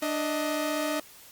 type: tone pair together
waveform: sawtooth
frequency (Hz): 296.7 / 628.7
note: D4 / D#5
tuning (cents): +18 / +18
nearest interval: octave + minor second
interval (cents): 1300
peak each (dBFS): -26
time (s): 0.02-1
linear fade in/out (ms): 5
effects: white hiss -51 dBFS RMS until 1.31 s + Opus 48 kbps